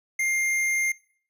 sine tone with hard clipping, 2112 Hz, C7, 16 cents sharp, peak -24 dBFS, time 0.19-0.92 s, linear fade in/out 5 ms, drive 14 dB, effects noise-tail reverb RT60 0.6 s tail -23 dB re dry + resampled to 32000 Hz

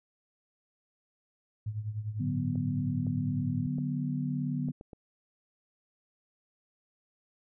sine tone with tremolo, 106.8 Hz, G#2, 49 cents sharp, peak -29 dBFS, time 1.66-3.67 s, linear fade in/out 5 ms, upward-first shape triangle, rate 10 Hz, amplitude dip 80%
sine chord, B minor, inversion first, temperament equal, 146.83 / 185 / 246.9 Hz, D3 / F#3 / B3, 0 / 0 / 0 cents, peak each -32 / -37 / -33 dBFS, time 2.19-4.72 s, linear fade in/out 20 ms
clicks, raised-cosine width 2 ms, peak -32 dBFS, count 6, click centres 2.556 / 3.068 / 3.784 / 4.686 / 4.811 / 4.932 s
effects none

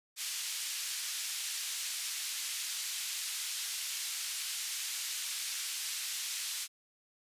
white band-pass noise, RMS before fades -38 dBFS, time 0.16-6.68 s, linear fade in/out 50 ms, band 2400 to 8400 Hz, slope 12 dB/octave, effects resampled to 32000 Hz

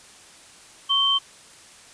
sine tone pair together, 1108.7 / 3116 Hz, C#6 / G7, 0 / -11 cents, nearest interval octave + tritone, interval 1789 cents, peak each -25 / -18 dBFS, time 0.89-1.19 s, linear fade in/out 20 ms, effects white hiss -48 dBFS RMS until 1.93 s + resampled to 22050 Hz

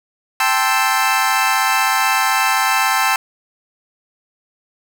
25% pulse chord, A minor seventh, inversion third, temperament equal, 784 / 880 / 1046.5 / 1318.5 Hz, G5 / A5 / C6 / E6, 0 / 0 / 0 / 0 cents, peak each -16 dBFS, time 0.4-3.16 s, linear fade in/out 2 ms, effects none

